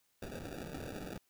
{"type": "noise with sample-and-hold", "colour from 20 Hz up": "white", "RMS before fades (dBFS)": -44, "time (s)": [0.22, 1.18], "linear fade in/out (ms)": 5, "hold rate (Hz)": 1050, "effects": ["white hiss -75 dBFS RMS until 1.29 s"]}